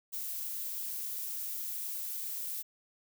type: noise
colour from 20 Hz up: violet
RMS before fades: -38 dBFS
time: 0.12-2.63 s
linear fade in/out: 20 ms
effects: none